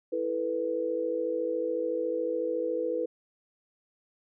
sine chord, E suspended fourth, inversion none, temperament equal, 329.6 / 440 / 493.9 Hz, E4 / A4 / B4, 0 / 0 / 0 cents, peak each -34 / -34 / -29 dBFS, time 0.12-3.06 s, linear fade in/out 10 ms, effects none

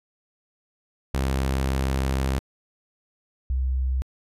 sawtooth / sine tone pair in turn, 66.5 / 64.68 Hz, C2 / C2, +29 / -19 cents, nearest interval unison, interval 48 cents, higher first, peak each -18 / -21 dBFS, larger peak first, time 1.14-2.39 / 3.5-4.02 s, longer first, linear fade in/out 0 ms, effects resampled to 32000 Hz

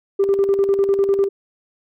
sine tone with tremolo, 395 Hz, G4, 13 cents sharp, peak -10 dBFS, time 0.19-1.29 s, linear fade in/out 10 ms, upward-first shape square, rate 10 Hz, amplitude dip 55%, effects tanh soft clip ceiling -9 dBFS + MP3 96 kbps

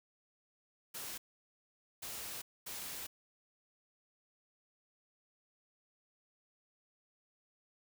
white noise bursts at uneven times, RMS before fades -44 dBFS, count 3, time 0.94-1.18 / 2.02-2.42 / 2.66-3.07 s, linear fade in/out 10 ms, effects none

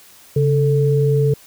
sine tone pair together, 138.91 / 441 Hz, C#3 / A4, +4 / +4 cents, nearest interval octave + minor sixth, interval 2000 cents, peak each -14 / -17 dBFS, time 0.36-1.34 s, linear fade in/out 5 ms, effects white hiss -46 dBFS RMS until 1.46 s

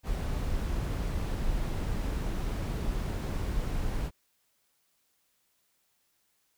brown noise, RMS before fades -31 dBFS, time 0.03-4.11 s, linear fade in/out 50 ms, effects white hiss -73 dBFS RMS until 6.57 s

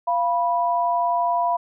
sine tone pair together, 692.8 / 981 Hz, F5 / B5, -14 / -12 cents, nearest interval tritone, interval 602 cents, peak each -21 dBFS, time 0.07-1.57 s, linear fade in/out 10 ms, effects none

